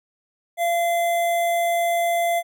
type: tone with notch filter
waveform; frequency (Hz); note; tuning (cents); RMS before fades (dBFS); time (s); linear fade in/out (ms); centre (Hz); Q
square; 686; F5; -31; -21; 0.57-2.43; 50; 4800; 1.2
effects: none